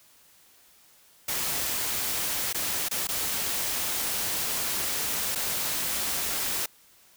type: noise with dropouts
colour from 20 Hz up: white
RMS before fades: -29 dBFS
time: 1.28-6.66 s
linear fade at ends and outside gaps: 5 ms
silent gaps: 2.529-2.544 / 2.886-2.911 / 3.072-3.087 / 5.35-5.356 s
effects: white hiss -58 dBFS RMS until 7.16 s